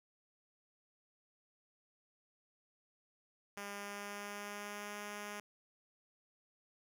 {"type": "tone with pitch glide", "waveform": "5% pulse", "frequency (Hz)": [202.2, 206.7], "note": ["G#3", "G#3"], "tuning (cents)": [-46, -8], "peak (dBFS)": -32, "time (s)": [3.57, 5.4], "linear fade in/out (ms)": 2, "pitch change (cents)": 38, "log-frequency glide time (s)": [3.71, 4.97], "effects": []}